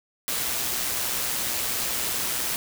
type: noise with amplitude modulation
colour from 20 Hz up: white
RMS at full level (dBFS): -26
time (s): 0.28-2.56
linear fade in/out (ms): 0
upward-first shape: sine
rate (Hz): 123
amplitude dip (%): 30
effects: none